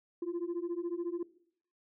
sine beating tone pair, 337.7 / 351.7 Hz, E4 / F4, +42 / +12 cents, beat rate 14 Hz, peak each -35 / -34 dBFS, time 0.22-1.23 s, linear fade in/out 5 ms, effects noise-tail reverb RT60 0.6 s tail -18 dB re dry + tanh soft clip ceiling -30 dBFS

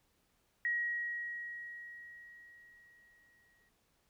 sine tone with exponential decay, 1900 Hz, A#6, 33 cents sharp, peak -30 dBFS, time 0.65-3.69 s, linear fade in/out 1 ms, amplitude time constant 660 ms, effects pink hiss -75 dBFS RMS until 4.09 s

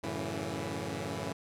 10% pulse chord, F# minor seventh, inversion none, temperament equal with one note detuned, 92.5 / 110 / 141.5 / 164.81 Hz, F#2 / A2 / C#3 / E3, 0 / 0 / +36 / 0 cents, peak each -32 dBFS, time 0.03-1.33 s, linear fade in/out 10 ms, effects low-pass 11000 Hz 12 dB/octave

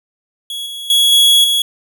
45% pulse tone with level steps, 3346 Hz, G#7, 12 cents sharp, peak -22 / -25 / -9 / -7 / -12 dBFS, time 0.5-1.62 s, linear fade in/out 2 ms, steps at 0.66 / 0.9 / 1.12 / 1.44 s, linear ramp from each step 2 ms, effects none

